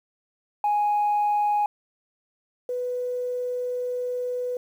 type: tone pair in turn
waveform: sine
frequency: 830.6 / 495.4 Hz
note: G#5 / B4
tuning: 0 / +5 cents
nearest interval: major sixth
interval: 895 cents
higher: first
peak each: -18 / -25 dBFS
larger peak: first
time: 0.64-1.66 / 2.69-4.57 s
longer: second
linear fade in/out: 2 ms
effects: tanh soft clip ceiling -17 dBFS + 9-bit